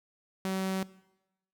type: tone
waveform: sawtooth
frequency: 190 Hz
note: F#3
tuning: 46 cents sharp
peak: -26 dBFS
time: 0.45-0.83 s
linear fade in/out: 0 ms
effects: noise-tail reverb RT60 0.9 s tail -19 dB re dry